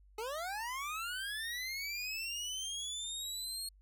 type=linear sweep; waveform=25% pulse; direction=up; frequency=415.3 to 4312 Hz; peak=-34 dBFS; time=0.18-3.69 s; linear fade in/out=5 ms; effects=added 49 Hz sine -59 dBFS peak until 3.81 s